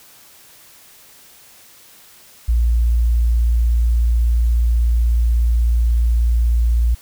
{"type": "tone", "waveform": "sine", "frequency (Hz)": 58.2, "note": "A#1", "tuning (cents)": -2, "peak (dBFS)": -12, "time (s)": [2.48, 6.95], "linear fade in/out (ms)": 10, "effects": ["white hiss -46 dBFS RMS until 7.01 s"]}